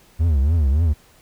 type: tone with vibrato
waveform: triangle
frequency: 75.2 Hz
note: D2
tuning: 42 cents sharp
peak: -12 dBFS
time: 0.19-0.94 s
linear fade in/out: 20 ms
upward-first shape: triangle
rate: 3.5 Hz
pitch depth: 260 cents each way
effects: pink hiss -53 dBFS RMS until 1.21 s